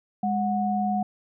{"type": "tone pair together", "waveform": "sine", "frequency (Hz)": [205.8, 733.4], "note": ["G#3", "F#5"], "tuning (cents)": [-16, -15], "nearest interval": "octave + minor seventh", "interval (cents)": 2201, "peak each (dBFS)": -25, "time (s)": [0.23, 1.03], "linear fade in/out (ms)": 5, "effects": []}